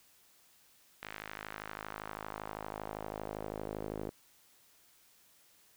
sawtooth tone with band-pass filter sweep, 52.6 Hz, G#1, 23 cents sharp, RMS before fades -43 dBFS, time 1.02-4.1 s, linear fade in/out 10 ms, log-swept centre 2100 to 410 Hz, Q 1.4, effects white hiss -65 dBFS RMS until 5.76 s

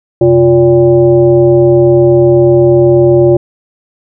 sine tone with frequency modulation, 353.1 Hz, F4, 19 cents sharp, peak -3 dBFS, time 0.21-3.37 s, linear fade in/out 5 ms, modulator 222 Hz, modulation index 0.9, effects none

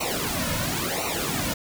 pink noise with flanger, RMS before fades -27 dBFS, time 0-1.54 s, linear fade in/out 10 ms, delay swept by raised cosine 0.59 to 2.59 ms, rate 0.96 Hz, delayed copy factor -0.85, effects none

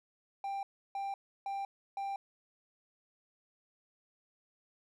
triangle tone bursts, 790 Hz, G5, 13 cents sharp, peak -33 dBFS, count 4, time 0.44-2.16 s, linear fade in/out 2 ms, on 190 ms, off 320 ms, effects none

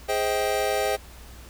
square chord, Ab major seventh, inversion none, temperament equal with one note detuned, 415.3 / 523.3 / 636.1 / 784 Hz, Ab4 / C5 / Eb5 / G5, 0 / 0 / +38 / 0 cents, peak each -29 dBFS, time 0.08-0.97 s, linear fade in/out 20 ms, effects added 60 Hz sine -44 dBFS peak until 1.49 s + pink hiss -48 dBFS RMS until 1.49 s

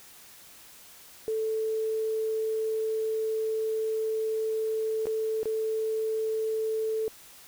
sine tone with dropouts, 440 Hz, A4, in tune, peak -26 dBFS, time 1.28-7.08 s, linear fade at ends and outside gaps 0 ms, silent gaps 5.056-5.069 / 5.431-5.456 s, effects white hiss -51 dBFS RMS until 7.47 s

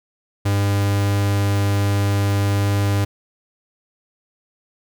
45% pulse tone, 100.6 Hz, G2, 45 cents sharp, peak -16 dBFS, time 0.45-3.05 s, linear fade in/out 10 ms, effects none

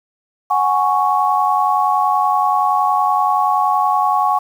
sine chord, F# suspended second, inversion none, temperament equal, 740 / 830.6 / 1108.7 Hz, F#5 / G#5 / C#6, 0 / 0 / 0 cents, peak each -18 / -17 / -16 dBFS, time 0.5-4.39 s, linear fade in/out 10 ms, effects 7-bit

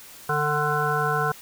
harmonic tone, 149 Hz, D3, 25 cents sharp, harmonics 1 / 3 / 5 / 7 / 9 / 10, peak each -28 / -28 / -28 / -28 / -28 / -28 dBFS, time 0.29-1.32 s, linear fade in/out 5 ms, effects white hiss -45 dBFS RMS until 1.41 s

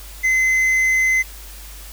sine tone with tanh clipping, 2050 Hz, C7, 36 cents flat, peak -15 dBFS, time 0.23-1.23 s, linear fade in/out 20 ms, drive 6 dB, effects added 50 Hz sine -36 dBFS peak until 1.92 s + white hiss -40 dBFS RMS until 1.92 s

